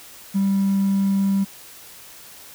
triangle tone with hard clipping, 196 Hz, G3, in tune, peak -17 dBFS, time 0.34-1.45 s, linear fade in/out 20 ms, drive 4 dB, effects white hiss -43 dBFS RMS until 2.54 s

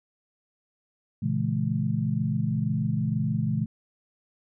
sine chord, A# half-diminished seventh, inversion none, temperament equal with one note detuned, 116.54 / 138.59 / 164.81 / 212.8 Hz, A#2 / C#3 / E3 / G#3, 0 / 0 / 0 / +42 cents, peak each -29 dBFS, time 1.22-3.66 s, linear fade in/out 10 ms, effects none

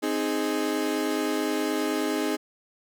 35% pulse chord, Ab major, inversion first, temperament equal, 261.6 / 311.1 / 415.3 Hz, C4 / Eb4 / Ab4, 0 / 0 / 0 cents, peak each -29 / -26 / -28 dBFS, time 0.02-2.37 s, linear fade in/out 20 ms, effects none

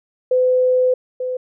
sine tone pair in turn, 507 / 507 Hz, B4 / B4, +45 / +45 cents, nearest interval unison, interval 0 cents, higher neither, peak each -12 / -20 dBFS, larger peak first, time 0.31-0.94 / 1.2-1.37 s, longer first, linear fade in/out 5 ms, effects none

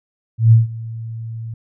sine tone with ADSR envelope, 113.5 Hz, A#2, 46 cents flat, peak -4 dBFS, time 0.38-1.54 s, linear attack 140 ms, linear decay 150 ms, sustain -21 dB, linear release 4 ms, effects none

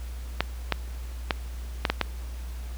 clicks, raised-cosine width 0.3 ms, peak -6 dBFS, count 6, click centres 0.406 / 0.723 / 1.308 / 1.852 / 1.9 / 2.013 s, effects added 60 Hz sine -33 dBFS peak until 2.77 s + pink hiss -49 dBFS RMS until 2.77 s

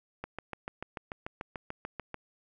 click train, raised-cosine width 0.5 ms, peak -22 dBFS, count 14, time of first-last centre 0.24-2.143 s, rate 6.83 Hz, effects none

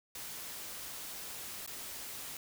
white noise with dropouts, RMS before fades -44 dBFS, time 0.15-2.37 s, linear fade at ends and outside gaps 2 ms, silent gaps 1.663-1.675 s, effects none

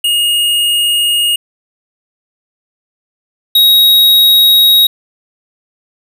square tone pair in turn, 2859 / 3795 Hz, F7 / A#7, +40 / +30 cents, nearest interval perfect fourth, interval 490 cents, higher second, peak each -10 / -5 dBFS, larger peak second, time 0.04-1.36 / 3.55-4.87 s, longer neither, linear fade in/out 5 ms, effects none

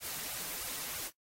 white noise with flanger, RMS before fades -40 dBFS, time 0-1.11 s, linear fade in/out 50 ms, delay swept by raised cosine 1.3 to 6.9 ms, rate 3.1 Hz, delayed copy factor +0.75, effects noise-tail reverb RT60 0.1 s tail -18 dB re dry + AAC 48 kbps

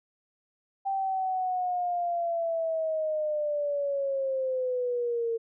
sine linear sweep, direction down, 784 to 454.9 Hz, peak -26 dBFS, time 0.85-5.38 s, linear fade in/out 20 ms, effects none

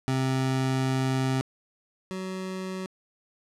25% pulse tone pair in turn, 131.7 / 187.49 Hz, C3 / F#3, +12 / +23 cents, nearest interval tritone, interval 611 cents, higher second, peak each -20 / -28 dBFS, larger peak first, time 0.08-1.41 / 2.11-2.86 s, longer first, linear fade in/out 0 ms, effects low-pass 9000 Hz 12 dB/octave

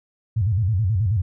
sine tone with vibrato, 100.9 Hz, G#2, 49 cents flat, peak -17 dBFS, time 0.36-1.22 s, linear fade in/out 10 ms, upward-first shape square, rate 9.3 Hz, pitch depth 180 cents each way, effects none

